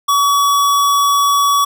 square tone, 1134 Hz, C#6, 39 cents sharp, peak -11 dBFS, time 0.08-1.65 s, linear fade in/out 10 ms, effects none

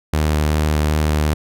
sawtooth tone with vibrato, 76.2 Hz, D#2, 36 cents flat, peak -11 dBFS, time 0.13-1.34 s, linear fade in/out 5 ms, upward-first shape sine, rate 2.6 Hz, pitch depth 13 cents each way, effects none

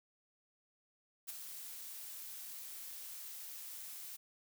blue noise with ADSR envelope, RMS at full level -41 dBFS, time 1.27-4.17 s, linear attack 23 ms, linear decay 17 ms, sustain -7 dB, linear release 15 ms, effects none

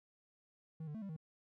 triangle tone with pitch steps, 159.4 / 149 / 220.7 / 197.1 / 157.9 Hz, D#3 / D3 / A3 / G3 / D#3, +42 / +25 / +5 / +10 / +26 cents, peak -40 dBFS, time 0.8-1.165 s, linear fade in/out 5 ms, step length 73 ms, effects none

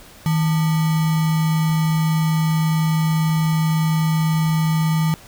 sine tone with sample-and-hold, 159.1 Hz, D#3, 39 cents sharp, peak -15 dBFS, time 0.26-5.14 s, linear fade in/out 0 ms, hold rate 1050 Hz, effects pink hiss -44 dBFS RMS until 5.27 s

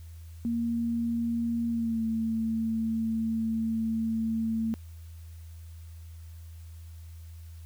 sine tone with pitch glide, 233.1 to 224.3 Hz, A#3 to A3, 0 to +34 cents, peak -26 dBFS, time 0.45-4.74 s, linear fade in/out 0 ms, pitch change -66 cents, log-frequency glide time 1.68-2.05 s, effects added 82 Hz sine -42 dBFS peak until 7.65 s + white hiss -61 dBFS RMS until 7.65 s

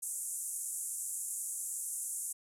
white band-pass noise, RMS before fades -39 dBFS, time 0.02-2.33 s, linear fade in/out 10 ms, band 7200 to 11000 Hz, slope 48 dB/octave, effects none

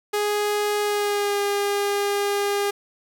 sawtooth tone with pitch glide, 415.3 to 405.1 Hz, G#4 to G#4, 0 to -43 cents, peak -17 dBFS, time 0.13-2.71 s, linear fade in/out 10 ms, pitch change -43 cents, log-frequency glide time 0.82-1.4 s, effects 8-bit

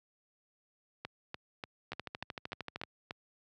two click trains, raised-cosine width 0.3 ms, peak -23 / -23 dBFS, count 13 / 8, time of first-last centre 1.92-2.836 / 1.05-3.109 s, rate 13.1 / 3.4 Hz, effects high-pass 80 Hz 12 dB/octave

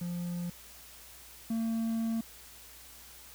triangle tone pair in turn, 174.61 / 226.3 Hz, F3 / A3, 0 / +49 cents, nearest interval major third, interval 449 cents, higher second, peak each -31 / -27 dBFS, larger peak second, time 0.01-0.5 / 1.5-2.21 s, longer second, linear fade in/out 5 ms, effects added 60 Hz sine -60 dBFS peak until 3.34 s + white hiss -52 dBFS RMS until 3.34 s

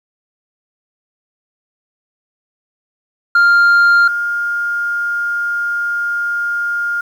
sine tone pair in turn, 1399 / 1411.2 Hz, F6 / F6, +3 / +18 cents, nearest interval unison, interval 15 cents, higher second, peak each -4 / -15 dBFS, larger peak first, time 3.35-4.08 / 4.08-7.01 s, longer second, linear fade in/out 5 ms, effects tanh soft clip ceiling -6 dBFS + 7-bit

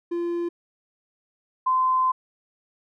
triangle / sine tone pair in turn, 344.2 / 1031.4 Hz, F4 / C6, -25 / -25 cents, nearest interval octave + perfect fifth, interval 1900 cents, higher second, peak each -22 / -18 dBFS, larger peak second, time 0.11-0.49 / 1.66-2.12 s, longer second, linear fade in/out 10 ms, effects none

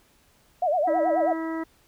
sine tone with vibrato, 656 Hz, E5, 9 cents flat, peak -20 dBFS, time 0.62-1.33 s, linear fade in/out 5 ms, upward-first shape sine, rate 9.3 Hz, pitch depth 220 cents each way
harmonic tone, 324.3 Hz, E4, 28 cents flat, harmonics 1 / 2 / 3 / 4 / 5 / 6, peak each -28 / -37 / -38 / -40 / -46 / -41 dBFS, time 0.87-1.64 s, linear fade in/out 10 ms
effects pink hiss -61 dBFS RMS until 1.87 s

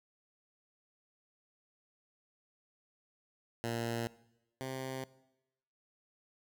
10% pulse tone pair in turn, 116.54 / 131.49 Hz, A#2 / C3, 0 / +9 cents, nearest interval major second, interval 209 cents, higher second, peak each -26 / -30 dBFS, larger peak first, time 3.64-4.07 / 4.61-5.04 s, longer neither, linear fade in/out 0 ms, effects noise-tail reverb RT60 0.9 s tail -20 dB re dry

